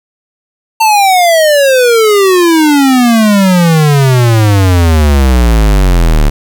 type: exponential sweep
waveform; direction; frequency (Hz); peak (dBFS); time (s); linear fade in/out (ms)
square; down; 905 to 35.81; -5; 0.8-6.3; 10
effects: 7-bit